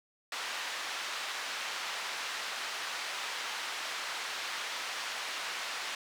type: band-pass noise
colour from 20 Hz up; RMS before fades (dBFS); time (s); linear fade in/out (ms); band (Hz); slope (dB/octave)
pink; -38; 0.32-5.95; 2; 1100 to 5100; 12
effects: none